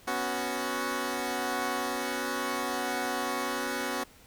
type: chord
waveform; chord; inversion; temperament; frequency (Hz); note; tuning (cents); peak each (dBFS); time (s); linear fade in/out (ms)
10% pulse; B suspended second; none; equal; 246.9 / 277.2 / 370; B3 / C#4 / F#4; 0 / 0 / 0; -26; 0.07-4.04; 10
effects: pink hiss -56 dBFS RMS until 4.26 s